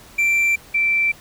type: tone pair in turn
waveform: triangle / sine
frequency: 2349 / 2340 Hz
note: D7 / D7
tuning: 0 / -7 cents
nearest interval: unison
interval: 7 cents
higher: first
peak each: -13 / -15 dBFS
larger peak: first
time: 0.18-0.56 / 0.74-1.12 s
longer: neither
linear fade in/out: 10 ms
effects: pink hiss -45 dBFS RMS until 1.2 s